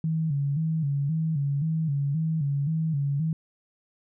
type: tone with vibrato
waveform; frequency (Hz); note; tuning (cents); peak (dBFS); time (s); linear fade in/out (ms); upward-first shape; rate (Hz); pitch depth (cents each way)
sine; 150.4; D3; +42; -23; 0.04-3.33; 2; square; 1.9; 110
effects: none